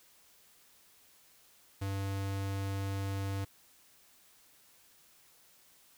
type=tone; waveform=square; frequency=98 Hz; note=G2; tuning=in tune; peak=-34 dBFS; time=1.81-3.45 s; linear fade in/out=10 ms; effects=white hiss -63 dBFS RMS until 5.97 s